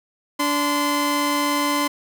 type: tone pair together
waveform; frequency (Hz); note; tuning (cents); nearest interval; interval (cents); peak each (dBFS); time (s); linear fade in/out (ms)
sawtooth; 289.6 / 1032; D4 / C6; -24 / -24; octave + minor seventh; 2200; -18; 0.39-1.88; 10
effects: none